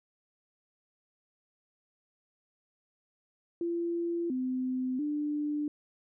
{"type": "tone with pitch steps", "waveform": "sine", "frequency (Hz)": [341, 256.3, 296.4], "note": ["F4", "C4", "D4"], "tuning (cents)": [-41, -36, 16], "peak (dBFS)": -29, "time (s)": [3.61, 5.68], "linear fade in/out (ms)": 2, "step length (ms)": 690, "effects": []}